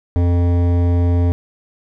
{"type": "tone with hard clipping", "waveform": "sine", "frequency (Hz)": 87.31, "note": "F2", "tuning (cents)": 0, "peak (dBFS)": -14, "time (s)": [0.16, 1.32], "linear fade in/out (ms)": 0, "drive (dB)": 14, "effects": []}